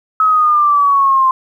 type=exponential sweep; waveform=sine; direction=down; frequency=1287 to 1043 Hz; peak=-8 dBFS; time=0.2-1.31 s; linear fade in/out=2 ms; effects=8-bit